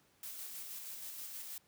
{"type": "noise with tremolo", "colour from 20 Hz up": "blue", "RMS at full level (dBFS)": -45, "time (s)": [0.23, 1.58], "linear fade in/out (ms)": 2, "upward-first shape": "square", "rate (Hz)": 6.3, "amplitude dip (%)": 25, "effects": ["pink hiss -70 dBFS RMS until 1.67 s", "high-pass 100 Hz 12 dB/octave"]}